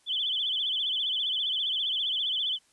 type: tone with vibrato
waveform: sine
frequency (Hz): 3250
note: G#7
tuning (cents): -38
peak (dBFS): -26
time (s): 0.06-2.59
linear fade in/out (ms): 50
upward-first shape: sine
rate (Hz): 15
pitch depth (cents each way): 140
effects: white hiss -65 dBFS RMS until 2.72 s + resampled to 24000 Hz